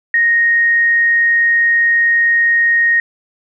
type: tone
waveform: sine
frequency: 1864.7 Hz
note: A#6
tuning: in tune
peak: -9 dBFS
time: 0.14-3 s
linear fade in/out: 2 ms
effects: none